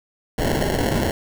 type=noise with sample-and-hold; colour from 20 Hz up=violet; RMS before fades=-21 dBFS; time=0.38-1.11 s; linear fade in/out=2 ms; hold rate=1225 Hz; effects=none